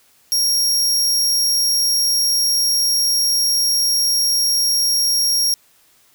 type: tone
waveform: sawtooth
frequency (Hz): 5588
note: F8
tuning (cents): 0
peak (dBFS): -12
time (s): 0.32-5.54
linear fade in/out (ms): 0
effects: white hiss -55 dBFS RMS until 6.14 s